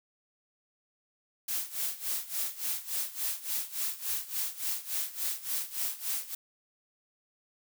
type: noise with tremolo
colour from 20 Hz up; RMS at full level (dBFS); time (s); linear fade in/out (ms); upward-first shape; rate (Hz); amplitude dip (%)
blue; -31; 1.48-6.35; 5; sine; 3.5; 85
effects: none